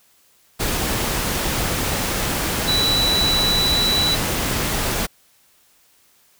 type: tone in noise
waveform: sine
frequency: 3949 Hz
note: B7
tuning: 1 cent flat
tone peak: -17 dBFS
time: 2.67-4.16 s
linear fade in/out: 20 ms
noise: pink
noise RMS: -22 dBFS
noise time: 0.59-5.07 s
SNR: +2 dB
effects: white hiss -57 dBFS RMS until 6.39 s